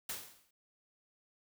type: noise with exponential decay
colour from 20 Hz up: white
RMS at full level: -37 dBFS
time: 0.09-0.51 s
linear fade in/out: 5 ms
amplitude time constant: 90 ms
effects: none